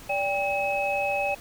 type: tone cluster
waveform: sine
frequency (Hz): 578 / 796 / 2566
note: D5 / G5 / E7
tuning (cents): -28 / +26 / -47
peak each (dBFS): -28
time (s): 0.09-1.35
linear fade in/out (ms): 10
effects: pink hiss -46 dBFS RMS until 1.4 s